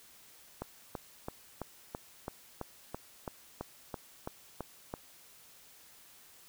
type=click train; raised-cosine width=1 ms; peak=-23 dBFS; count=14; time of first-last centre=0.62-4.939 s; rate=3.01 Hz; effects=white hiss -58 dBFS RMS until 6.48 s